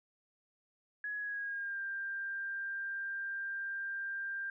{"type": "tone with pitch glide", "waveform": "sine", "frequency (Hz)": [1679, 1589.3], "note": ["G#6", "G6"], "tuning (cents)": [18, 23], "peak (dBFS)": -36, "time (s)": [1.04, 4.5], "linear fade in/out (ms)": 2, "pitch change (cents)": -95, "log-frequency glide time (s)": [1.18, 1.8], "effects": []}